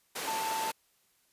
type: high-pass noise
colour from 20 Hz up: pink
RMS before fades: -37 dBFS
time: 0.15-0.72 s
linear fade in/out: 10 ms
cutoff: 380 Hz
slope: 12 dB/octave
type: tone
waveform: triangle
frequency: 887 Hz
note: A5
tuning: 14 cents sharp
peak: -30 dBFS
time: 0.27-0.71 s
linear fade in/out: 10 ms
effects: white hiss -70 dBFS RMS until 1.32 s + resampled to 32000 Hz

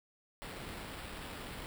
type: noise with sample-and-hold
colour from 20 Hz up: pink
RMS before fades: -45 dBFS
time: 0.42-1.66 s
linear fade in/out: 0 ms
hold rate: 6300 Hz
effects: none

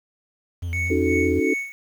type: tone with vibrato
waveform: triangle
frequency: 85.6 Hz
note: F2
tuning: 34 cents flat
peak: -23 dBFS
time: 0.62-1.4 s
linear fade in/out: 10 ms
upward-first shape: square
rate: 8.2 Hz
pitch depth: 35 cents each way
type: tone with tremolo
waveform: triangle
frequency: 2217 Hz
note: C#7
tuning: in tune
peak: -21 dBFS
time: 0.73-1.72 s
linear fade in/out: 0 ms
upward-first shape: sine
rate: 2.8 Hz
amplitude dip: 80%
type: chord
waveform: sine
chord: D# half-diminished seventh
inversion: third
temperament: equal with one note detuned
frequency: 277.2 / 315.5 / 370 / 440 Hz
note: C#4 / D#4 / F#4 / A4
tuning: 0 / +24 / 0 / 0 cents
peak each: -24 dBFS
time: 0.9-1.54 s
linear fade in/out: 5 ms
effects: 8-bit

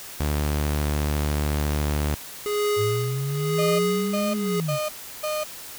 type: tone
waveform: sawtooth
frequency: 74 Hz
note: D2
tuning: 14 cents sharp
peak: -18 dBFS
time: 0.2-2.15 s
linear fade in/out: 5 ms
type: tone with tremolo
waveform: square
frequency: 415.3 Hz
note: G#4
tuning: in tune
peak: -21 dBFS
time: 2.46-4.6 s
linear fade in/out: 0 ms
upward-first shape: sine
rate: 0.97 Hz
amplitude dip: 85%
type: linear two-way sweep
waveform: sine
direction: up then down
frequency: 104 to 215.1 to 132.6 Hz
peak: -24 dBFS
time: 2.76-4.79 s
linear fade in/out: 50 ms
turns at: 4.34 s
type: tone bursts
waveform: 35% pulse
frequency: 612 Hz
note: D#5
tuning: 29 cents flat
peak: -23 dBFS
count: 4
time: 3.58-5.44 s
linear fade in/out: 10 ms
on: 210 ms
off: 340 ms
effects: white hiss -39 dBFS RMS until 5.78 s

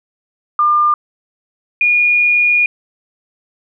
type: tone pair in turn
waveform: sine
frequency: 1200 / 2438 Hz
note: D6 / D#7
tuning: +37 / -36 cents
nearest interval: octave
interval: 1227 cents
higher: second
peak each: -9 dBFS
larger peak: neither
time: 0.59-0.94 / 1.81-2.66 s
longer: second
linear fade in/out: 2 ms
effects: none

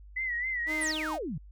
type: tone with vibrato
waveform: sine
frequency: 1983 Hz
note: B6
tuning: 7 cents sharp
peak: -29 dBFS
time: 0.16-0.92 s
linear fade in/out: 10 ms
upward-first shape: sine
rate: 3.8 Hz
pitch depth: 92 cents each way
type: tone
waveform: sawtooth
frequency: 311.1 Hz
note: D#4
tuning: in tune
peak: -30 dBFS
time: 0.66-1.19 s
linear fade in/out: 50 ms
type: exponential sweep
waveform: sine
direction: down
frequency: 10548 to 131.7 Hz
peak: -32 dBFS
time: 0.81-1.38 s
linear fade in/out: 5 ms
effects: added 50 Hz sine -47 dBFS peak until 1.51 s

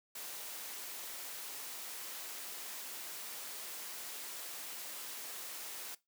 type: high-pass noise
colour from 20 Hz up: white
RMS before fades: -45 dBFS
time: 0.15-5.95 s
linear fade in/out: 5 ms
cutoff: 300 Hz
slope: 12 dB/octave
effects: noise-tail reverb RT60 0.2 s tail -19 dB re dry

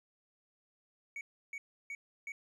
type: tone bursts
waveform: triangle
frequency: 2245 Hz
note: C#7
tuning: 21 cents sharp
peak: -38 dBFS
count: 4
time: 1.16-2.32 s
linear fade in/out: 2 ms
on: 50 ms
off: 320 ms
effects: resampled to 24000 Hz

